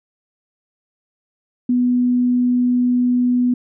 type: tone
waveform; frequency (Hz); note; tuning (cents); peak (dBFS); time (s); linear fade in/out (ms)
sine; 246.9; B3; 0; -13; 1.69-3.54; 5
effects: none